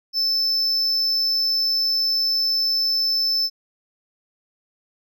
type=tone; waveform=triangle; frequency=5274 Hz; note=E8; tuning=in tune; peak=-17 dBFS; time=0.13-3.5 s; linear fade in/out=50 ms; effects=none